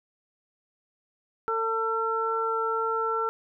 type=harmonic tone; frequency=449.8 Hz; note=A4; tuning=38 cents sharp; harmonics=1 / 2 / 3; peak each=-29 / -32 / -27 dBFS; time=1.48-3.29 s; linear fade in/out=0 ms; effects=none